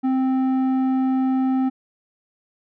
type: tone with low-pass filter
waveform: square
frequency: 261.6 Hz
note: C4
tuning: in tune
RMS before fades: -20 dBFS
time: 0.03-1.7 s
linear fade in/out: 20 ms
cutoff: 800 Hz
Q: 0.71
effects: none